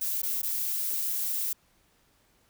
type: noise with dropouts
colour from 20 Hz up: violet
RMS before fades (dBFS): -30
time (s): 0.01-1.53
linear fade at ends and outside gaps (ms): 5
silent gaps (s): 0.219-0.231 / 0.418-0.43
effects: pink hiss -66 dBFS RMS until 2.49 s